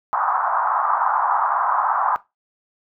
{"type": "band-pass noise", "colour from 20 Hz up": "pink", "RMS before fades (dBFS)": -20, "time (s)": [0.13, 2.16], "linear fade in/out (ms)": 0, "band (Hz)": [790, 1300], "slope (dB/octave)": 48, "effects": ["noise-tail reverb RT60 0.2 s tail -17 dB re dry"]}